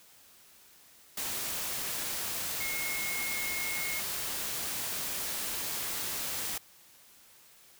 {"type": "tone in noise", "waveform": "sine", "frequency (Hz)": 2162, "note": "C#7", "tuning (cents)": -44, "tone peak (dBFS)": -35, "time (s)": [2.6, 4], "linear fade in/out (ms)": 5, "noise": "white", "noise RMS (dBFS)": -35, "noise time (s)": [1.17, 6.58], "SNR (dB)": -3, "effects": ["white hiss -58 dBFS RMS until 7.79 s"]}